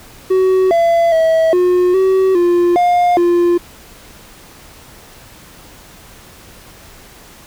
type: tone with pitch steps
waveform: triangle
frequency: 375.4 / 675 / 648 / 360 / 379.7 / 350 / 708 / 348.2 Hz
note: F#4 / E5 / E5 / F#4 / F#4 / F4 / F5 / F4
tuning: +25 / +41 / -30 / -47 / +45 / +4 / +23 / -5 cents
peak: -7 dBFS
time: 0.3-3.58 s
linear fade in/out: 10 ms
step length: 410 ms
effects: pink hiss -40 dBFS RMS until 7.46 s